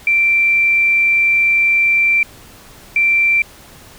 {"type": "tone pair in turn", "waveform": "sine", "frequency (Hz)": [2350, 2350], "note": ["D7", "D7"], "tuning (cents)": [1, 1], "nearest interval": "unison", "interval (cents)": 0, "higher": "neither", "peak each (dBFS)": -10, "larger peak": "neither", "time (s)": [[0.07, 2.23], [2.96, 3.42]], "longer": "first", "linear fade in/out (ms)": 2, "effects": ["pink hiss -41 dBFS RMS until 3.98 s"]}